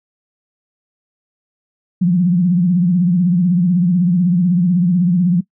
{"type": "tone with vibrato", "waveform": "sine", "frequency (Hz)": 177.3, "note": "F3", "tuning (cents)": 26, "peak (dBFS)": -10, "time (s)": [2.01, 5.41], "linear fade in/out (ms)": 10, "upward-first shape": "sine", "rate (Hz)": 16, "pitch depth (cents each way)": 100, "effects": ["noise-tail reverb RT60 0.1 s tail -21 dB re dry"]}